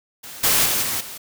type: noise with level steps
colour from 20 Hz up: white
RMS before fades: -37 / -17 / -21 / -24 / -35 dBFS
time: 0.23-1.18 s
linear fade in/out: 10 ms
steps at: 0.43 / 0.65 / 0.82 / 1 s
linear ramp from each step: 10 ms
effects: none